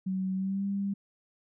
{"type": "tone with pitch glide", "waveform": "sine", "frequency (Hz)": [188.6, 198.55], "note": ["F#3", "G3"], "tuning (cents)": [33, 22], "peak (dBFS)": -28, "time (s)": [0.06, 0.94], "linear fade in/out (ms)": 10, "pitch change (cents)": 89, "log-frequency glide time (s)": [0.35, 0.65], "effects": []}